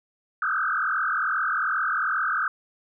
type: tone with frequency modulation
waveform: sine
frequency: 1400 Hz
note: F6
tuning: 4 cents sharp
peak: -22 dBFS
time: 0.42-2.48 s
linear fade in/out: 2 ms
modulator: 42.5 Hz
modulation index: 4.3
effects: none